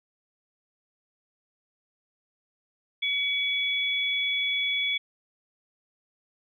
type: tone pair together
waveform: sine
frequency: 2265 / 3407 Hz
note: C#7 / G#7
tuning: +37 / +44 cents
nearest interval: perfect fifth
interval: 707 cents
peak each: -27 dBFS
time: 3.02-4.98 s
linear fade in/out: 10 ms
effects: none